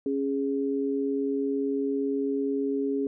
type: tone pair together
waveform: sine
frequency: 275.5 / 413.4 Hz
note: C#4 / G#4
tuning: -11 / -8 cents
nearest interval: perfect fifth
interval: 703 cents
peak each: -27 / -28 dBFS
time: 0.06-3.07 s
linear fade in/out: 2 ms
effects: none